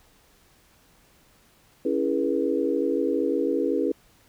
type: chord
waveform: sine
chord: C# minor seventh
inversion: none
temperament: equal with one note detuned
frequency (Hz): 277.2 / 329.6 / 415.3 / 483.2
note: C#4 / E4 / G#4 / B4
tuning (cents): 0 / 0 / 0 / -38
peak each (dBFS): -27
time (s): 1.85-3.92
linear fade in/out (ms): 5
effects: pink hiss -59 dBFS RMS until 4.28 s